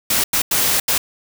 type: noise bursts at uneven times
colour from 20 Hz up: white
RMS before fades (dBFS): -17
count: 4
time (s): 0.1-0.24 / 0.33-0.42 / 0.51-0.8 / 0.88-0.98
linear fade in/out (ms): 5
effects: none